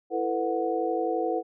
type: tone cluster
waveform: sine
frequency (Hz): 332.7 / 447.6 / 499.1 / 735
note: E4 / A4 / B4 / F#5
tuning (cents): +16 / +30 / +18 / -12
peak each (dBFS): -30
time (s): 0.1-1.43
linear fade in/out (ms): 50
effects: none